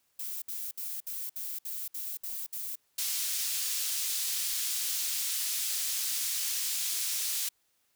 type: noise bursts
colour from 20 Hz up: violet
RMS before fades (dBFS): -37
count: 9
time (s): 0.19-2.756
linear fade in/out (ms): 5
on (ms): 230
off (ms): 62
type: high-pass noise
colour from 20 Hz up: pink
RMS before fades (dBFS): -32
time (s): 2.98-7.49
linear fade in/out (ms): 5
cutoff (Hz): 4600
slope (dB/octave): 12
effects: white hiss -73 dBFS RMS until 7.95 s